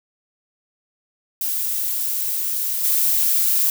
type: noise with level steps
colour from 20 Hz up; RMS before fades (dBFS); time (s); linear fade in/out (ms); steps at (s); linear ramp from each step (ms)
violet; -23 / -18; 1.41-3.7; 2; 2.83; 20
effects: none